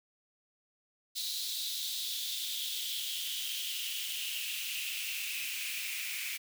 white noise with high-pass filter sweep, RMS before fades -37 dBFS, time 1.15-6.38 s, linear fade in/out 20 ms, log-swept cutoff 4000 to 2300 Hz, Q 5.3, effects none

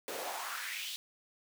pink noise with high-pass filter sweep, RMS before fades -40 dBFS, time 0.08-0.96 s, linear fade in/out 0 ms, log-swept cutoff 390 to 3800 Hz, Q 3.2, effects none

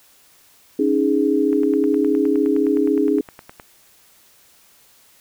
sine chord, C# suspended second, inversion none, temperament equal, 277.2 / 311.1 / 415.3 Hz, C#4 / D#4 / G#4, 0 / 0 / 0 cents, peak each -19 dBFS, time 0.79-3.21 s, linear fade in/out 5 ms
click train, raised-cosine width 0.5 ms, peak -22 dBFS, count 21, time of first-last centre 1.53-3.598 s, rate 9.67 Hz
effects white hiss -53 dBFS RMS until 5.2 s

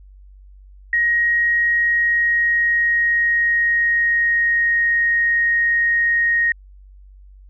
sine tone with pitch glide, 1885 to 1868.7 Hz, A#6 to A#6, +19 to +4 cents, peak -14 dBFS, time 0.93-6.52 s, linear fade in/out 2 ms, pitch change -15 cents, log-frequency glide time 1.71-4.79 s, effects added 48 Hz sine -41 dBFS peak until 7.49 s

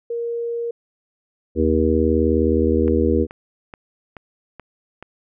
sine tone, 468.9 Hz, A#4, 10 cents sharp, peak -22 dBFS, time 0.1-0.71 s, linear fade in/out 5 ms
harmonic tone, 79.4 Hz, D#2, 36 cents sharp, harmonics 1 / 3 / 4 / 5 / 6, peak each -21 / -21 / -21 / -21 / -21 dBFS, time 1.55-3.27 s, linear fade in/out 50 ms
click train, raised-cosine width 0.5 ms, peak -21 dBFS, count 6, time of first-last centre 2.88-5.026 s, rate 2.33 Hz
effects none

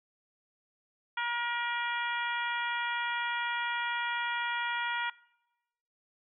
harmonic tone, 475.8 Hz, A#4, 35 cents sharp, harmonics 2 / 3 / 4 / 5 / 6 / 7, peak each -34 / -34 / -37 / -40 / -45 / -42 dBFS, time 1.17-5.1 s, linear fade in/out 5 ms, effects noise-tail reverb RT60 1.0 s tail -24 dB re dry

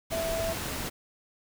sine tone in noise, 659.3 Hz, E5, in tune, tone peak -29 dBFS, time 0.11-0.54 s, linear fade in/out 20 ms, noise pink, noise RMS -34 dBFS, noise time 0.1-0.9 s, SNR +2 dB, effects none

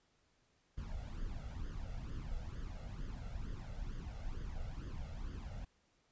brown noise with flanger, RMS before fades -43 dBFS, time 0.77-5.65 s, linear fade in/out 10 ms, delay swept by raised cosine 0.61 to 1.49 ms, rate 2.2 Hz, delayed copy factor +0.75, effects pink hiss -75 dBFS RMS until 6.11 s + resampled to 16000 Hz

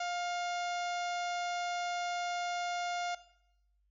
harmonic tone with a mistuned harmonic, 703 Hz, F5, 11 cents sharp, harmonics 1 / 2 / 3 / 4 / 5 / 6 / 7 / 8 / 9 / 10, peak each -35 / -41 / -45 / -47 / -49 / -51 / -52 / -53 / -54 / -55 dBFS, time 0-3.15 s, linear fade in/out 5 ms, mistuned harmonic 3, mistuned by +34 cents, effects noise-tail reverb RT60 0.8 s tail -17 dB re dry + added 50 Hz sine -70 dBFS peak until 3.9 s

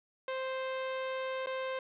sawtooth tone with dropouts, 523.3 Hz, C5, in tune, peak -30 dBFS, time 0.28-1.79 s, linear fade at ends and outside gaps 2 ms, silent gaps 1.461-1.47 s, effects resampled to 8000 Hz + 10-bit

